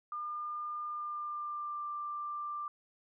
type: tone with pitch glide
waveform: sine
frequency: 1205 to 1183.6 Hz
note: D6 to D6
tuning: +44 to +13 cents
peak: -36 dBFS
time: 0.12-2.68 s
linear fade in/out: 2 ms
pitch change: -31 cents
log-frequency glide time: 0.86-1.85 s
effects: none